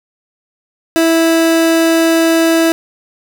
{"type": "tone", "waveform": "30% pulse", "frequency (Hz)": 328.3, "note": "E4", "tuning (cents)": -7, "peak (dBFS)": -6, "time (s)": [0.96, 2.72], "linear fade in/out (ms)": 0, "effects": ["7-bit"]}